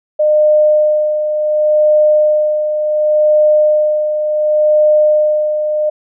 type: tone with tremolo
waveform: sine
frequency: 607 Hz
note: D#5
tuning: 43 cents flat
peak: -6 dBFS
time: 0.19-5.9 s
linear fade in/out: 10 ms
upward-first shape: sine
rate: 0.69 Hz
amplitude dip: 55%
effects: none